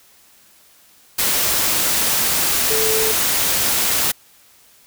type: tone in noise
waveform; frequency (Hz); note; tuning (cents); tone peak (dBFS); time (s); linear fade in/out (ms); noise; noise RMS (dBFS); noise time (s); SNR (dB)
sine; 440; A4; 0; -20; 2.7-3.12; 10; white; -18; 1.18-4.12; -5
effects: white hiss -51 dBFS RMS until 4.86 s